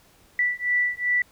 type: beating tone pair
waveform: sine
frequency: 1965 / 1967.6 Hz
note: B6 / B6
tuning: -9 / -7 cents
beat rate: 2.6 Hz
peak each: -24 dBFS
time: 0.39-1.22 s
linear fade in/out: 2 ms
effects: pink hiss -57 dBFS RMS until 1.31 s